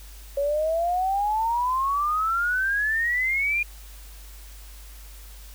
sine exponential sweep, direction up, 554.4 to 2438 Hz, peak -21 dBFS, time 0.37-3.63 s, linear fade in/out 5 ms, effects added 50 Hz sine -41 dBFS peak until 5.54 s + white hiss -49 dBFS RMS until 5.54 s

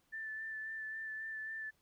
sine tone with vibrato, 1763 Hz, A6, 3 cents sharp, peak -40 dBFS, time 0.12-1.71 s, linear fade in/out 20 ms, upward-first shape sine, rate 3.7 Hz, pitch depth 18 cents each way, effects pink hiss -75 dBFS RMS until 1.81 s

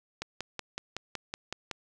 click train, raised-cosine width 0.2 ms, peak -17 dBFS, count 9, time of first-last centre 0.22-1.713 s, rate 5.36 Hz, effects none

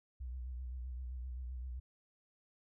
sine tone with vibrato, 62.6 Hz, B1, 24 cents sharp, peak -40 dBFS, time 0.2-1.8 s, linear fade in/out 10 ms, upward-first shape sine, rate 7.7 Hz, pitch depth 67 cents each way, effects none

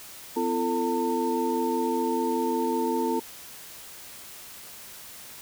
sine tone cluster, 253.9 / 339.1 / 445 / 902 Hz, B3 / E4 / A4 / A5, +48 / +49 / +20 / +43 cents, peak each -29 dBFS, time 0.36-3.2 s, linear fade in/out 10 ms, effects white hiss -44 dBFS RMS until 5.41 s

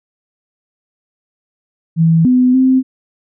sine tone with pitch steps, 163.7 / 251.9 / 260.3 Hz, E3 / B3 / C4, -12 / +34 / -9 cents, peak -7 dBFS, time 1.96-2.83 s, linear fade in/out 50 ms, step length 290 ms, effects none

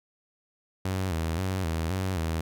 sawtooth tone with vibrato, 87.4 Hz, F2, 2 cents sharp, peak -23 dBFS, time 0.85-2.41 s, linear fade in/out 5 ms, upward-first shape square, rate 1.9 Hz, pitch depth 130 cents each way, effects none

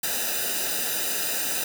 white noise with comb filter, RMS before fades -27 dBFS, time 0.03-1.64 s, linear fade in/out 5 ms, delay 0.91 ms, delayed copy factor -0.85, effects none

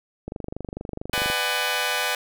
click train, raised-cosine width 2 ms, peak -18 dBFS, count 26, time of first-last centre 0.28-1.3 s, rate 24.5 Hz
10% pulse chord, G# half-diminished seventh, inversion first, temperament just, 498.4 / 598 / 747.5 / 830.6 Hz, B4 / D5 / F#5 / G#5, +16 / +31 / +17 / 0 cents, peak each -21 dBFS, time 1.13-2.15 s, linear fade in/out 2 ms
effects none

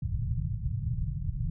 white low-pass noise, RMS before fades -31 dBFS, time 0.02-1.5 s, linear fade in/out 5 ms, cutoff 150 Hz, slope 48 dB/octave, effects none

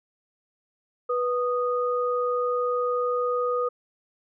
sine tone pair together, 491.2 / 1237.7 Hz, B4 / D#6, -9 / -9 cents, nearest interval octave + major third, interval 1600 cents, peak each -24 / -27 dBFS, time 1.09-3.69 s, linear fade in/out 10 ms, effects none

